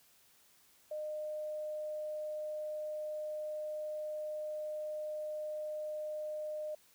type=tone; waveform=sine; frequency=610 Hz; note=D#5; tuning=34 cents flat; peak=-37 dBFS; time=0.91-6.75 s; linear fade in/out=5 ms; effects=white hiss -66 dBFS RMS until 6.94 s